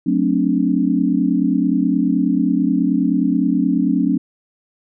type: chord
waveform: sine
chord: D dominant seventh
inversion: first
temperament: just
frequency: 183.54 / 220.2 / 264.3 / 293.7 Hz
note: F#3 / A3 / C4 / D4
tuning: -14 / +2 / +18 / 0 cents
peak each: -20 / -21 / -18 / -19 dBFS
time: 0.06-4.18 s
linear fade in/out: 10 ms
effects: none